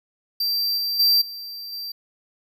square tone with level steps, 4699 Hz, D8, in tune, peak -21 / -23 / -15 / -33 / -30 dBFS, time 0.4-1.92 s, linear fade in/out 5 ms, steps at 0.77 / 0.99 / 1.21 / 1.72 s, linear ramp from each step 10 ms, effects none

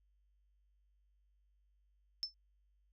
sine tone with exponential decay, 5290 Hz, E8, 5 cents sharp, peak -31 dBFS, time 2.23-2.34 s, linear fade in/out 0 ms, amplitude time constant 22 ms, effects added 50 Hz sine -70 dBFS peak until 2.92 s

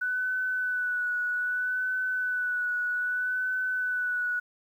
sine tone with vibrato, 1489 Hz, F#6, 11 cents sharp, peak -26 dBFS, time 0.01-4.4 s, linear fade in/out 10 ms, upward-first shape sine, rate 0.63 Hz, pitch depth 25 cents each way, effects 10-bit

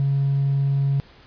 sine tone with hard clipping, 138.59 Hz, C#3, in tune, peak -18 dBFS, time 0-1 s, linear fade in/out 0 ms, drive 1 dB, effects pink hiss -50 dBFS RMS until 1.26 s + resampled to 11025 Hz

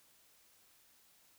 silence, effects white hiss -67 dBFS RMS until 1.38 s

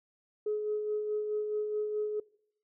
sine tone with tremolo, 423.1 Hz, G#4, 32 cents sharp, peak -27 dBFS, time 0.46-2.2 s, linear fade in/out 5 ms, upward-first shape sine, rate 4.7 Hz, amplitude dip 40%, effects noise-tail reverb RT60 0.7 s tail -24 dB re dry + tanh soft clip ceiling -23 dBFS

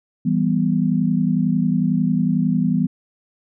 sine chord, E minor, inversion none, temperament equal, 164.81 / 196 / 246.9 Hz, E3 / G3 / B3, 0 / 0 / 0 cents, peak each -20 dBFS, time 0.25-2.87 s, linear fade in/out 10 ms, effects none

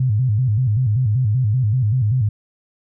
sine tone with vibrato, 116.5 Hz, A#2, 1 cent flat, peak -14 dBFS, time 0-2.29 s, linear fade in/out 5 ms, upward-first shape square, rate 5.2 Hz, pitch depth 180 cents each way, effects none

